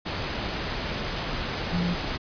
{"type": "tone in noise", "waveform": "sine", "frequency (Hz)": 174.61, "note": "F3", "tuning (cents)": 0, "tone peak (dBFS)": -24, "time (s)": [1.72, 1.95], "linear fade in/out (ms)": 20, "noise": "pink", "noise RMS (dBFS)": -30, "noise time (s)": [0.05, 2.18], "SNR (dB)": 3, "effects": ["resampled to 11025 Hz"]}